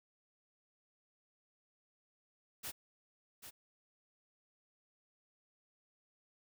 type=noise with echo; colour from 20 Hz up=white; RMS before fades=-43 dBFS; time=2.63-2.72 s; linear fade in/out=20 ms; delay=790 ms; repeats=1; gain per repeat=-8 dB; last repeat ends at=3.51 s; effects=none

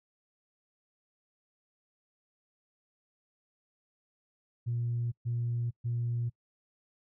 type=tone bursts; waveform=sine; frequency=118.8 Hz; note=A#2; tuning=33 cents sharp; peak=-28 dBFS; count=3; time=4.66-6.3 s; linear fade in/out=20 ms; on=460 ms; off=130 ms; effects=noise-tail reverb RT60 0.1 s tail -26 dB re dry + tanh soft clip ceiling -25 dBFS

